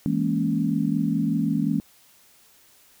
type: chord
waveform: sine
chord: A# half-diminished seventh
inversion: second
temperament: equal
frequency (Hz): 164.81 / 207.7 / 233.1 / 277.2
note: E3 / G#3 / A#3 / C#4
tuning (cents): 0 / 0 / 0 / 0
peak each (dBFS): -26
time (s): 0.06-1.8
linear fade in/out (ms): 0
effects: white hiss -56 dBFS RMS until 3 s